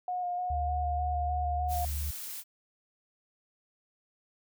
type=tone with vibrato; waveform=sine; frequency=718 Hz; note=F5; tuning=48 cents sharp; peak=-30 dBFS; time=0.08-1.85 s; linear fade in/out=2 ms; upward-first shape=square; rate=3.3 Hz; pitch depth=16 cents each way
type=tone; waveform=sine; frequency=73.42 Hz; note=D2; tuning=in tune; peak=-31 dBFS; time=0.5-2.11 s; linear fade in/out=5 ms
type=noise; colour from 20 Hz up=blue; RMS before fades=-40 dBFS; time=1.68-2.44 s; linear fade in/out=50 ms
effects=none